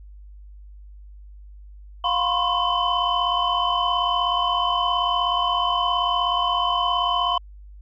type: tone cluster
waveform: sine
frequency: 706 / 992 / 1049 / 1088 / 3039 Hz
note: F5 / B5 / C6 / C#6 / F#7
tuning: +19 / +7 / +4 / -33 / +46 cents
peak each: -25 dBFS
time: 2.04-7.38 s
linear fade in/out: 5 ms
effects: tanh soft clip ceiling -10 dBFS + added 50 Hz sine -40 dBFS peak until 7.81 s